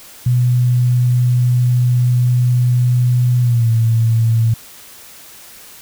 sine tone with pitch glide, 123.47 to 113.88 Hz, B2 to A#2, 0 to -40 cents, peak -10 dBFS, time 0.26-4.54 s, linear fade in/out 5 ms, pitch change -140 cents, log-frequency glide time 3.4-3.7 s, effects white hiss -39 dBFS RMS until 5.81 s

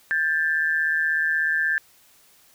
sine tone pair together, 1593.5 / 1750 Hz, G6 / A6, +28 / -10 cents, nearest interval major second, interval 162 cents, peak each -23 / -22 dBFS, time 0.11-1.78 s, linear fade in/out 0 ms, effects white hiss -56 dBFS RMS until 2.54 s

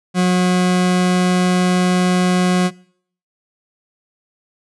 40% pulse tone, 181.3 Hz, F#3, 35 cents flat, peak -11 dBFS, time 0.14-2.71 s, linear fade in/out 50 ms, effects noise-tail reverb RT60 0.6 s tail -23 dB re dry + resampled to 24000 Hz

